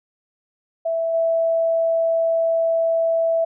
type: tone with level steps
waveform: sine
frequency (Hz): 659.3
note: E5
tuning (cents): 0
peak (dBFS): -19 / -16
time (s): 0.85-3.45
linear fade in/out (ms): 10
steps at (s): 1.13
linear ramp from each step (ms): 20
effects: none